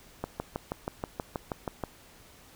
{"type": "click train", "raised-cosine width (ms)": 1, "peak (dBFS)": -17, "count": 11, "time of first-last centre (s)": [0.24, 1.837], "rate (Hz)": 6.26, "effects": ["pink hiss -55 dBFS RMS until 2.55 s"]}